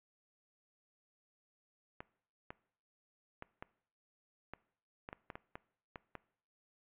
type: clicks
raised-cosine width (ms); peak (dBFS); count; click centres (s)
0.5; -29; 12; 2.005 / 2.505 / 3.424 / 3.625 / 4.536 / 5.089 / 5.129 / 5.302 / 5.355 / 5.555 / 5.958 / 6.153
effects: noise-tail reverb RT60 0.6 s tail -21 dB re dry + resampled to 8000 Hz